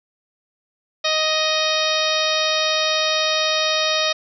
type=harmonic tone; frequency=624 Hz; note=D#5; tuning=5 cents sharp; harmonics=1 / 2 / 3 / 4 / 5 / 6 / 7 / 8 / 9; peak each=-23 / -26 / -28 / -26 / -28 / -23 / -29 / -29 / -29 dBFS; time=1.04-4.13 s; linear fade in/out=10 ms; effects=none